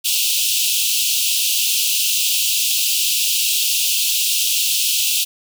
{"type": "high-pass noise", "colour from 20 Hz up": "pink", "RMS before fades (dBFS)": -18, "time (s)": [0.04, 5.25], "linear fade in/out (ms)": 20, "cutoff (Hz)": 2600, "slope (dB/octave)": 96, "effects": []}